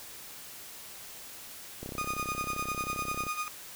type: click train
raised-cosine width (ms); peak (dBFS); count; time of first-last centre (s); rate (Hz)
2; -26; 48; 1.83-3.267; 32.7
type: tone with tremolo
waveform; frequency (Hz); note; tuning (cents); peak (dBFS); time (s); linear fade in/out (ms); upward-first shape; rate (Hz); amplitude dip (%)
30% pulse; 1232; D#6; -17; -27; 1.98-3.48; 0; sine; 10; 70
effects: white hiss -46 dBFS RMS until 3.75 s